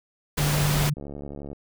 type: noise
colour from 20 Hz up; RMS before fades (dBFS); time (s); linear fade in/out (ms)
pink; -26; 0.37-0.9; 10
type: tone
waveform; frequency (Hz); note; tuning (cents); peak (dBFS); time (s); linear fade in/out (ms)
sine; 147.3; D3; +6; -22; 0.38-0.94; 10
type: click train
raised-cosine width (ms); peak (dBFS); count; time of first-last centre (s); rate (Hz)
2; -24; 41; 0.97-1.53; 71.4
effects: none